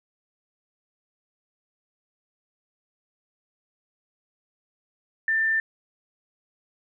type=tone; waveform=sine; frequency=1785 Hz; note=A6; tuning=24 cents sharp; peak=-20 dBFS; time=5.28-5.6 s; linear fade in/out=2 ms; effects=none